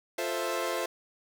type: chord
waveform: sawtooth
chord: F major seventh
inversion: none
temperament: equal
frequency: 349.2 / 440 / 523.3 / 659.3 Hz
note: F4 / A4 / C5 / E5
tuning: 0 / 0 / 0 / 0 cents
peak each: -32 / -33 / -30 / -31 dBFS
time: 0.18-0.86 s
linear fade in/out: 5 ms
effects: none